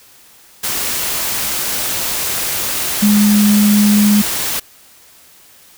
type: tone in noise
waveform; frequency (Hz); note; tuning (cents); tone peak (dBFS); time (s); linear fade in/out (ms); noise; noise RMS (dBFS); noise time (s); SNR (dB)
sine; 207.5; G#3; -1; -8; 3.02-4.22; 10; white; -19; 0.63-4.6; +8
effects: white hiss -45 dBFS RMS until 5.77 s